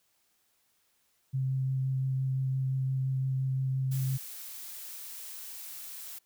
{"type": "tone with vibrato", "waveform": "sine", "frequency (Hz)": 132.2, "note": "C3", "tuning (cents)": 18, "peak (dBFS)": -27, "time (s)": [1.33, 4.18], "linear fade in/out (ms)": 20, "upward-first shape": "sine", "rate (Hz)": 5.8, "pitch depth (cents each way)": 10}
{"type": "noise", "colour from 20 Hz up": "blue", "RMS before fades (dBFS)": -43, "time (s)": [3.91, 6.19], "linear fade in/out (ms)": 10}
{"effects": ["white hiss -72 dBFS RMS until 6.25 s"]}